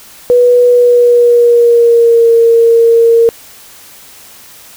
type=tone with pitch glide; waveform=sine; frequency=489.4 to 461.9 Hz; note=B4 to A#4; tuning=-16 to -16 cents; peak=-3 dBFS; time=0.3-3.29 s; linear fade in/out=0 ms; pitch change=-100 cents; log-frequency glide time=0.67-2.31 s; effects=white hiss -36 dBFS RMS until 4.76 s